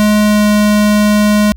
square tone with pitch glide, 210.5 to 209.3 Hz, G#3 to G#3, +24 to +14 cents, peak -8 dBFS, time 0-1.52 s, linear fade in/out 0 ms, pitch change -10 cents, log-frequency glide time 0.19-0.46 s, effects added 60 Hz sine -29 dBFS peak until 1.56 s

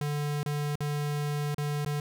square tone with dropouts, 146.83 Hz, D3, in tune, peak -29 dBFS, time 0.01-2 s, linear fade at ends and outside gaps 2 ms, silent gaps 0.431-0.46 / 0.756-0.805 / 1.546-1.581 / 1.849-1.861 s, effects none

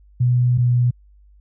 sine tone pair in turn, 123.47 / 122.48 Hz, B2 / B2, 0 / -14 cents, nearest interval unison, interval 14 cents, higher first, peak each -13 dBFS, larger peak neither, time 0.2-0.58 / 0.58-0.91 s, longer first, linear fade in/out 10 ms, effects added 50 Hz sine -47 dBFS peak until 1.4 s

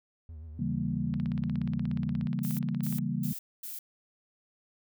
triangle tone with vibrato, 78.8 Hz, D#2, 23 cents sharp, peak -39 dBFS, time 0.29-2.26 s, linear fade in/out 0 ms, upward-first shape triangle, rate 7.9 Hz, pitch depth 110 cents each way
sine chord, C# diminished seventh, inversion none, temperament equal, 138.59 / 164.81 / 196 / 233.1 Hz, C#3 / E3 / G3 / Bb3, 0 / 0 / 0 / 0 cents, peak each -34 dBFS, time 0.59-3.33 s, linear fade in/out 5 ms
click train, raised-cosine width 0.3 ms, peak -30 dBFS, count 32, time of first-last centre 1.14-2.985 s, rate 16.8 Hz
violet noise bursts, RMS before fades -40 dBFS, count 4, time 2.43-3.79 s, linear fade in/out 5 ms, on 160 ms, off 240 ms
effects none

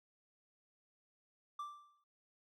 triangle tone with exponential decay, 1174.7 Hz, D6, in tune, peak -37 dBFS, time 1.59-2.04 s, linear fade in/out 5 ms, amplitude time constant 96 ms, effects none

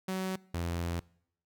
sawtooth tone pair in turn, 188 / 85.45 Hz, F#3 / F2, +28 / -37 cents, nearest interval octave + major second, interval 1365 cents, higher first, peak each -28 dBFS, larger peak neither, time 0.08-0.36 / 0.54-1 s, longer second, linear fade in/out 5 ms, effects noise-tail reverb RT60 0.7 s tail -24 dB re dry

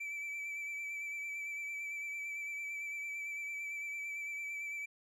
triangle tone with vibrato, 2317 Hz, D7, 24 cents flat, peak -37 dBFS, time 0-4.86 s, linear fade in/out 10 ms, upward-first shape sine, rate 8.9 Hz, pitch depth 25 cents each way, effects none

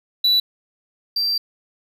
triangle tone pair in turn, 3951 / 4701 Hz, B7 / D8, 0 / +1 cents, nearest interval minor third, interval 301 cents, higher second, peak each -12 / -17 dBFS, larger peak first, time 0.24-0.4 / 1.16-1.38 s, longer second, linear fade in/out 5 ms, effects 9-bit

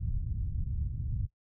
white low-pass noise, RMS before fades -33 dBFS, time 0-1.27 s, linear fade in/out 20 ms, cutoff 110 Hz, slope 24 dB/octave, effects noise-tail reverb RT60 0.1 s tail -17 dB re dry

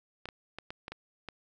clicks, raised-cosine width 0.3 ms, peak -24 dBFS, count 7, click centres 0.256 / 0.288 / 0.586 / 0.705 / 0.881 / 0.92 / 1.287 s, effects none

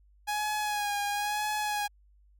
sawtooth tone with vibrato, 830.6 Hz, G#5, in tune, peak -25 dBFS, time 0.27-1.88 s, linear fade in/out 20 ms, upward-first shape sine, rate 1 Hz, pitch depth 34 cents each way, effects added 50 Hz sine -58 dBFS peak until 2.39 s

